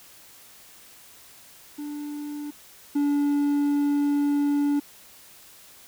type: tone pair in turn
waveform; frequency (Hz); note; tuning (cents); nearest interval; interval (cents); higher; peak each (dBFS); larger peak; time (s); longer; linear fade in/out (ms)
triangle; 293.7 / 288; D4 / D4; 0 / -34; unison; 34; first; -29 / -18; second; 1.78-2.51 / 2.95-4.8; second; 10
effects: white hiss -50 dBFS RMS until 5.87 s